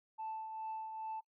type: tone with tremolo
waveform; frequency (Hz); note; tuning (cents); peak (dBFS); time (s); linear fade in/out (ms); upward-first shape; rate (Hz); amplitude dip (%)
sine; 880; A5; 0; -37; 0.18-1.21; 20; triangle; 2.4; 50
effects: noise-tail reverb RT60 0.1 s tail -20 dB re dry + tanh soft clip ceiling -36 dBFS